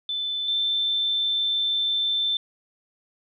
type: tone pair in turn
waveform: sine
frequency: 3520 / 3547 Hz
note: A7 / A7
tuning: 0 / +13 cents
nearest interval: unison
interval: 13 cents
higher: second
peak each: -25 / -21 dBFS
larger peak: second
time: 0.09-0.48 / 0.48-2.37 s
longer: second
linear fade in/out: 2 ms
effects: none